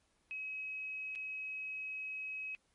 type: tone with dropouts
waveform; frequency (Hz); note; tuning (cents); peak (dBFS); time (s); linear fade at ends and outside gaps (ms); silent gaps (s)
sine; 2550; D#7; +42; -39; 0.31-2.55; 0; 1.152-1.157
effects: pink hiss -75 dBFS RMS until 2.74 s + MP3 48 kbps